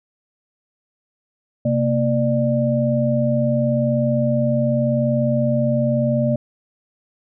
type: tone cluster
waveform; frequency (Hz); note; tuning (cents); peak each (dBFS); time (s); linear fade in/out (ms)
sine; 130.5 / 231.4 / 594; C3 / A#3 / D5; -4 / -13 / +20; -20; 1.65-6.36; 5
effects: none